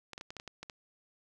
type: clicks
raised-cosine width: 0.2 ms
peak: -26 dBFS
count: 9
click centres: 0.133 / 0.179 / 0.211 / 0.305 / 0.367 / 0.399 / 0.477 / 0.63 / 0.698 s
effects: none